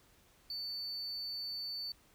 triangle tone, 4500 Hz, C#8, 25 cents sharp, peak -36 dBFS, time 0.5-1.92 s, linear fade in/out 2 ms, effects tanh soft clip ceiling -34 dBFS + pink hiss -66 dBFS RMS until 2.14 s

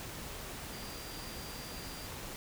sine tone in noise, 4751 Hz, D8, 19 cents sharp, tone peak -51 dBFS, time 0.73-2.07 s, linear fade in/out 0 ms, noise pink, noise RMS -44 dBFS, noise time 0-2.36 s, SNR -10 dB, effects none

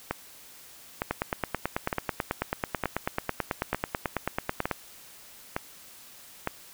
two click trains, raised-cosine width 0.5 ms, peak -12 / -11 dBFS, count 8 / 34, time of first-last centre 0.11-6.474 / 1.11-4.713 s, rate 1.1 / 9.16 Hz, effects white hiss -50 dBFS RMS until 6.73 s

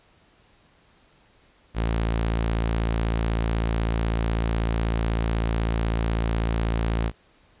sawtooth tone, 56.1 Hz, A1, 34 cents sharp, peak -18 dBFS, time 1.74-7.12 s, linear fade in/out 50 ms, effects pink hiss -59 dBFS RMS until 7.6 s + resampled to 8000 Hz

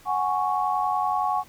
sine chord, F# suspended second, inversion none, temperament equal, 740 / 830.6 / 1108.7 Hz, F#5 / G#5 / C#6, 0 / 0 / 0 cents, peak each -26 dBFS, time 0.05-1.44 s, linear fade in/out 50 ms, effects pink hiss -52 dBFS RMS until 1.48 s

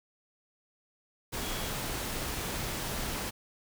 sine tone in noise, 3322 Hz, G#7, in tune, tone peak -45 dBFS, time 1.41-1.72 s, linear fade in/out 20 ms, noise pink, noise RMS -35 dBFS, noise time 1.32-3.31 s, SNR -13 dB, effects none

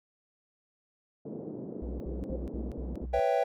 pink band-pass noise, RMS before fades -40 dBFS, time 1.25-3.06 s, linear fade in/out 5 ms, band 170 to 480 Hz, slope 24 dB/octave
triangle tone bursts, 62.1 Hz, B1, 10 cents sharp, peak -33 dBFS, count 6, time 1.82-3.195 s, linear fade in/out 0 ms, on 180 ms, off 59 ms
sine tone with exponential growth, 523.3 Hz, C5, in tune, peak -32 dBFS, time 2.13-2.36 s, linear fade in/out 5 ms, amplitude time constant 48 ms
triangle chord, C# half-diminished seventh, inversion third, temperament equal, 493.9 / 554.4 / 659.3 / 784 Hz, B4 / C#5 / E5 / G5, 0 / 0 / 0 / 0 cents, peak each -28 dBFS, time 3.13-3.44 s, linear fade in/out 10 ms
effects none

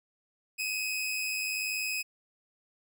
sawtooth tone pair together, 2517 / 2618 Hz, D#7 / E7, +19 / -13 cents, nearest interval minor second, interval 68 cents, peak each -28 / -35 dBFS, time 0.58-2.03 s, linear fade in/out 20 ms, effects none

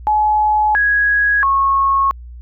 sine tone with pitch steps, 850 / 1661 / 1095 Hz, G#5 / G#6 / C#6, +40 / 0 / -22 cents, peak -11 dBFS, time 0.07-2.11 s, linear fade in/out 0 ms, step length 680 ms, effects added 60 Hz sine -31 dBFS peak until 2.41 s

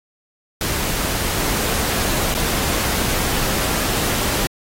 pink noise with dropouts, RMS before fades -21 dBFS, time 0.61-4.47 s, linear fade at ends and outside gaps 1 ms, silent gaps 2.342-2.349 s, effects AAC 48 kbps

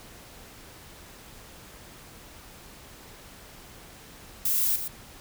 violet noise with echo, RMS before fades -25 dBFS, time 4.45-4.76 s, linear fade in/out 5 ms, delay 120 ms, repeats 1, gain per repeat -8 dB, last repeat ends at 4.88 s, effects pink hiss -48 dBFS RMS until 5.2 s

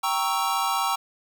square chord, G diminished seventh, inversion none, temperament equal, 784 / 932.3 / 1108.7 / 1318.5 Hz, G5 / Bb5 / Db6 / Fb6, 0 / 0 / 0 / 0 cents, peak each -29 dBFS, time 0.03-0.96 s, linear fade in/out 10 ms, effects none

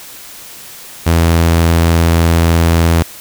sawtooth tone, 83.4 Hz, E2, 21 cents sharp, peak -4 dBFS, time 1.06-3.03 s, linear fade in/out 10 ms, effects white hiss -33 dBFS RMS until 3.2 s

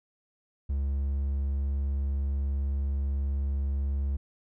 triangle tone, 69.3 Hz, C#2, in tune, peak -24 dBFS, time 0.69-4.17 s, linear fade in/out 10 ms, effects none

